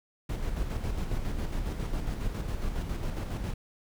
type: noise with tremolo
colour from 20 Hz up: brown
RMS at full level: -30 dBFS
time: 0.29-3.54 s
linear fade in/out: 5 ms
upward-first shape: square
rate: 7.3 Hz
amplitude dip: 40%
effects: none